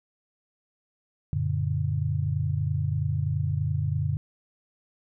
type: chord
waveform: sine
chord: Gb augmented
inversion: none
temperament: just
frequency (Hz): 92.5 / 115.62 / 144.53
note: Gb2 / Bb2 / D3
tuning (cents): 0 / -14 / -27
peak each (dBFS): -28 / -30 / -27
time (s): 1.33-4.17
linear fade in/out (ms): 0
effects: none